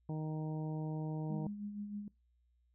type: harmonic tone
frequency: 155.56 Hz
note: D#3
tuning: in tune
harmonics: 1 / 2 / 3 / 4 / 5 / 6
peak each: -37 / -44 / -49 / -52 / -53 / -55 dBFS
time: 0.09-1.47 s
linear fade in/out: 2 ms
type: tone with tremolo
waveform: sine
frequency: 205.9 Hz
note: G#3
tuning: 15 cents flat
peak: -38 dBFS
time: 1.3-2.08 s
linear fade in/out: 2 ms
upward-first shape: sine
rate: 6.4 Hz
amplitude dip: 50%
effects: noise-tail reverb RT60 0.2 s tail -23 dB re dry + added 60 Hz sine -70 dBFS peak until 2.74 s